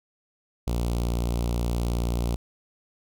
sawtooth tone with notch filter, 58.9 Hz, A#1, 19 cents sharp, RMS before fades -26 dBFS, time 0.67-2.36 s, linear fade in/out 5 ms, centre 1700 Hz, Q 0.81, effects none

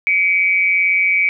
sine tone with amplitude modulation, 2282 Hz, C#7, 50 cents sharp, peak -9 dBFS, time 0.07-1.29 s, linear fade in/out 0 ms, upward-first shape sine, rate 182 Hz, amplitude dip 65%, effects none

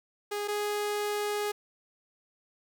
sawtooth tone pair in turn, 412.3 / 415.2 Hz, G#4 / G#4, -13 / 0 cents, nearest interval unison, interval 13 cents, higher second, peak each -27 / -25 dBFS, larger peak second, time 0.31-0.48 / 0.48-1.52 s, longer second, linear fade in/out 10 ms, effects 9-bit

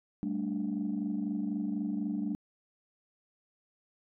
sine chord, G suspended second, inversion none, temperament equal with one note detuned, 196 / 220 / 292.3 Hz, G3 / A3 / D4, 0 / 0 / -8 cents, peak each -34 dBFS, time 0.23-2.35 s, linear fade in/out 0 ms, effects tanh soft clip ceiling -24 dBFS

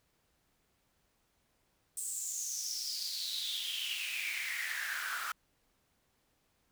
pink noise with high-pass filter sweep, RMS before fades -38 dBFS, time 1.97-5.32 s, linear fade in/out 2 ms, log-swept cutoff 8400 to 1300 Hz, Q 7.7, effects pink hiss -75 dBFS RMS until 6.71 s

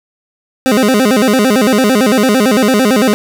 25% pulse tone with vibrato, 233.1 Hz, A#3, in tune, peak -4 dBFS, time 0.66-3.14 s, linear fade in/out 0 ms, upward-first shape square, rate 8.9 Hz, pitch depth 200 cents each way, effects none

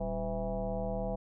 sine tone with frequency modulation, 349.2 Hz, F4, in tune, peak -31 dBFS, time 0-1.16 s, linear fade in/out 10 ms, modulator 155 Hz, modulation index 2.6, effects none

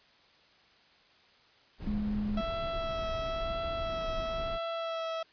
brown noise, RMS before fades -39 dBFS, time 1.78-4.59 s, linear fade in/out 50 ms
sine tone, 209.1 Hz, G#3, 12 cents sharp, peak -30 dBFS, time 1.87-2.41 s, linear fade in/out 2 ms
30% pulse tone with vibrato, 659.3 Hz, E5, in tune, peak -30 dBFS, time 2.37-5.23 s, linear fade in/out 5 ms, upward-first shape sine, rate 0.99 Hz, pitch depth 17 cents each way
effects white hiss -62 dBFS RMS until 5.32 s + resampled to 11025 Hz

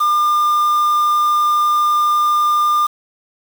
triangle tone with quantisation, 1202 Hz, D6, 40 cents sharp, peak -10 dBFS, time 0-2.87 s, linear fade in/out 10 ms, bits 5, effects none

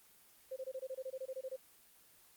sine tone bursts, 523.3 Hz, C5, in tune, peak -39 dBFS, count 14, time 0.51-1.565 s, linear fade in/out 10 ms, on 54 ms, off 23 ms, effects white hiss -64 dBFS RMS until 2.36 s + Opus 24 kbps

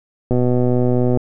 click train, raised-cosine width 2 ms, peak -5 dBFS, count 108, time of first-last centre 0.31-1.173 s, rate 124 Hz, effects none

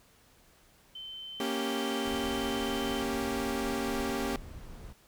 sine tone, 3081 Hz, G7, 31 cents flat, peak -40 dBFS, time 0.95-3.02 s, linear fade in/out 5 ms
sawtooth chord, G diminished, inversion first, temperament equal, 233.1 / 277.2 / 392 Hz, Bb3 / Db4 / G4, 0 / 0 / 0 cents, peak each -31 dBFS, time 1.4-4.36 s, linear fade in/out 2 ms
brown noise, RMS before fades -44 dBFS, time 2.05-4.93 s, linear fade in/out 10 ms
effects pink hiss -62 dBFS RMS until 5.07 s

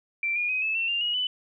sine tone with pitch steps, 2349 / 2432 / 2518 / 2606 / 2698 / 2793 / 2892 / 2994 Hz, D7 / D#7 / D#7 / E7 / E7 / F7 / F#7 / F#7, 0 / -40 / +20 / -20 / +40 / -1 / -40 / +20 cents, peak -24 dBFS, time 0.23-1.27 s, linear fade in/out 2 ms, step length 130 ms, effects none

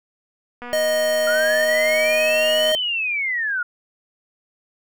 click train, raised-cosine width 0.5 ms, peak -20 dBFS, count 511, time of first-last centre 0.62-2.719 s, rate 243 Hz
square tone, 622 Hz, D#5, 1 cent flat, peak -18 dBFS, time 0.73-2.75 s, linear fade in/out 0 ms
sine linear two-way sweep, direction up then down, 1400 to 3136 to 1400 Hz, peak -20 dBFS, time 1.27-3.63 s, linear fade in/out 5 ms, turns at 2.74 s
effects none

